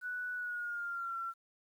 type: tone with pitch glide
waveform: sine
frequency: 1480 to 1357.2 Hz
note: F#6 to F6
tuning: 0 to -50 cents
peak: -36 dBFS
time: 0.01-1.34 s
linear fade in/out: 50 ms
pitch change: -150 cents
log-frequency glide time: 0.35-1.16 s
effects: 11-bit